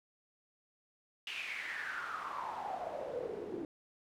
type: noise with band-pass filter sweep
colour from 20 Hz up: pink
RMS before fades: -41 dBFS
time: 1.27-3.65 s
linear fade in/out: 2 ms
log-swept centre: 2800 to 330 Hz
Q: 6.7
effects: none